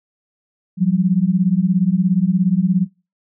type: beating tone pair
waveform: sine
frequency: 174.5 / 191.5 Hz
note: F3 / G3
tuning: -1 / -40 cents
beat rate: 17 Hz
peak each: -16 / -16 dBFS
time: 0.77-2.87 s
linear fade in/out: 50 ms
effects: noise-tail reverb RT60 0.3 s tail -23 dB re dry